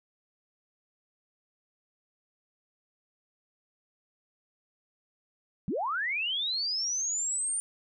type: linear sweep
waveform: sine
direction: up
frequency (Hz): 143.6 to 9050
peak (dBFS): -28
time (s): 5.68-7.6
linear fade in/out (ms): 0
effects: none